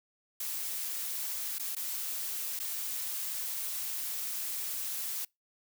blue noise with dropouts, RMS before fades -36 dBFS, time 0.4-5.25 s, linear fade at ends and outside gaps 5 ms, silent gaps 1.585-1.595 / 1.751-1.764 / 2.592-2.599 s, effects noise-tail reverb RT60 0.2 s tail -26 dB re dry

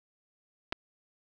clicks, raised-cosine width 0.3 ms, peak -17 dBFS, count 2, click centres 0.724 / 0.727 s, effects none

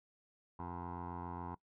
15% pulse tone with low-pass filter, 87.31 Hz, F2, in tune, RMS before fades -44 dBFS, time 0.59-1.55 s, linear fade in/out 5 ms, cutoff 1000 Hz, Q 6.2, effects noise-tail reverb RT60 0.1 s tail -20 dB re dry

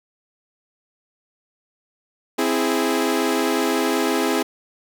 sawtooth chord, C augmented, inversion none, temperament equal, 261.6 / 329.6 / 415.3 Hz, C4 / E4 / G#4, 0 / 0 / 0 cents, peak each -19 dBFS, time 2.38-4.43 s, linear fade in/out 10 ms, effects none

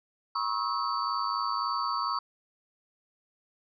sine tone cluster, 967 / 1089 / 1192 / 1296 / 4558 Hz, B5 / C#6 / D6 / E6 / C#8, -37 / -31 / +25 / -30 / +47 cents, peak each -35 / -31 / -38 / -33 / -37 dBFS, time 0.35-2.19 s, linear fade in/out 5 ms, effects none

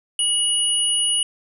sine tone pair together, 2920 / 9670 Hz, F#7 / D9, -24 / +50 cents, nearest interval octave + major sixth, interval 2074 cents, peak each -20 dBFS, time 0.19-1.23 s, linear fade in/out 2 ms, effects none

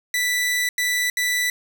sawtooth tone bursts at uneven times, 1975.5 Hz, B6, in tune, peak -16 dBFS, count 3, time 0.14-0.69 / 0.78-1.1 / 1.17-1.5 s, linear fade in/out 2 ms, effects 7-bit

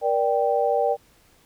sine chord, G minor, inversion first, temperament equal with one note detuned, 473.2 / 587.3 / 784 Hz, Bb4 / D5 / G5, +26 / 0 / 0 cents, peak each -23 dBFS, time 0.01-0.97 s, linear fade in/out 50 ms, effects pink hiss -58 dBFS RMS until 1.45 s

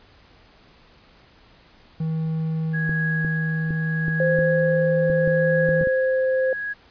triangle tone with pitch glide, 159.9 to 161.01 Hz, D#3 to E3, +48 to -40 cents, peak -20 dBFS, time 2-5.84 s, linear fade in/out 5 ms, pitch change +12 cents, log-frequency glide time 3.25-4.76 s
sine tone with tremolo, 1661.2 Hz, G#6, in tune, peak -23 dBFS, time 2.73-6.74 s, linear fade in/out 20 ms, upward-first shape triangle, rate 0.78 Hz, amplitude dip 65%
clicks, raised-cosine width 3 ms, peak -18 dBFS, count 10, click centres 2.894 / 3.248 / 3.707 / 4.082 / 4.389 / 5.1 / 5.276 / 5.69 / 5.812 / 5.872 s
sine tone, 521 Hz, C5, 7 cents flat, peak -18 dBFS, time 4.2-6.53 s, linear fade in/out 2 ms
effects pink hiss -53 dBFS RMS until 6.9 s + resampled to 11025 Hz

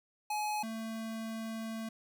square tone pair in turn, 844 / 223.5 Hz, G#5 / A3, +28 / +27 cents, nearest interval octave + major seventh, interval 2301 cents, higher first, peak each -33 / -38 dBFS, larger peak first, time 0.3-0.63 / 0.63-1.89 s, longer second, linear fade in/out 5 ms, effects none

